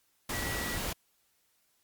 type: tone in noise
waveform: sine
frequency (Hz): 1938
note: B6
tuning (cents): -33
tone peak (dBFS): -38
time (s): 0.33-0.77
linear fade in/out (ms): 5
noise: pink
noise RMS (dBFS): -35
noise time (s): 0.29-0.93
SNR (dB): -6
effects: white hiss -72 dBFS RMS until 1.83 s + Opus 48 kbps